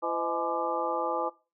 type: harmonic tone with a mistuned harmonic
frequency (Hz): 169.2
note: E3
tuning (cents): +45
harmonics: 2 / 3 / 4 / 5 / 6 / 7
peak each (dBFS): -37 / -33 / -36 / -33 / -38 / -33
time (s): 0.02-1.3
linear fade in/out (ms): 20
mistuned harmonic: 4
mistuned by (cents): -120
effects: noise-tail reverb RT60 0.3 s tail -19 dB re dry